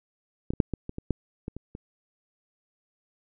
clicks, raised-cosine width 3 ms, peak -14 / -23 / -6 / -16 / -21 / -21 / -11 / -20 / -24 / -25 dBFS, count 10, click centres 0.505 / 0.536 / 0.602 / 0.737 / 0.894 / 0.984 / 1.107 / 1.481 / 1.566 / 1.751 s, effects none

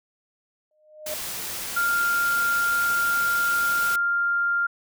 sine tone with exponential growth, 613 Hz, D#5, 26 cents flat, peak -28 dBFS, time 0.71-1.14 s, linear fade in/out 2 ms, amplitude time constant 92 ms
white noise, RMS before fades -32 dBFS, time 1.06-3.96 s, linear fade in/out 5 ms
sine tone, 1396.9 Hz, F6, in tune, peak -20 dBFS, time 1.76-4.67 s, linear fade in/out 10 ms
effects none

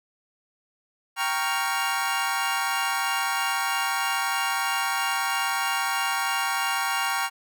25% pulse chord, G half-diminished seventh, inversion none, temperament equal, 784 / 932.3 / 1108.7 / 1396.9 Hz, G5 / Bb5 / Db6 / F6, 0 / 0 / 0 / 0 cents, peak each -26 dBFS, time 1.16-7.3 s, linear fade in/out 50 ms, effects none

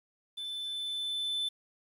triangle tone with level ramp, 3520 Hz, A7, in tune, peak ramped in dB -35 to -28 dBFS, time 0.37-1.49 s, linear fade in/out 10 ms, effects resampled to 32000 Hz + 10-bit

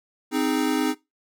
square chord, Ab major, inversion first, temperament equal, 261.6 / 311.1 / 415.3 Hz, C4 / Eb4 / Ab4, 0 / 0 / 0 cents, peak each -25 / -25 / -30 dBFS, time 0.31-0.95 s, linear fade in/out 50 ms, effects noise-tail reverb RT60 0.2 s tail -20 dB re dry

